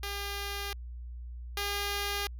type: tone pair in turn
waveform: 5% pulse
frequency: 402.6 / 405.2 Hz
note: G4 / G#4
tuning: +46 / -43 cents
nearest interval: unison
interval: 11 cents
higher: second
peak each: -24 / -20 dBFS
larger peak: second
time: 0.03-0.73 / 1.57-2.27 s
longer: neither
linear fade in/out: 2 ms
effects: added 60 Hz sine -39 dBFS peak until 2.39 s